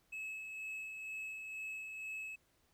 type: tone with tremolo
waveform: triangle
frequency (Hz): 2587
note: E7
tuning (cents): -33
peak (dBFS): -39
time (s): 0.12-2.36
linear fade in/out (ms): 10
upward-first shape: sine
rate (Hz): 2.1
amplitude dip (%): 35
effects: pink hiss -74 dBFS RMS until 2.73 s